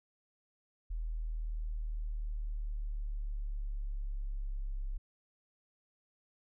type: exponential sweep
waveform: sine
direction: down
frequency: 40.33 to 33.52 Hz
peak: -34 dBFS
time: 0.9-4.98 s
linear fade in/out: 10 ms
effects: none